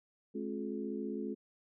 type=harmonic tone with a mistuned harmonic; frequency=71 Hz; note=C#2; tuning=42 cents sharp; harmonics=3 / 4 / 5 / 6; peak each=-40 / -41 / -42 / -43 dBFS; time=0.34-1.35 s; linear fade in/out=20 ms; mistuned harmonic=4; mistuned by=-100 cents; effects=none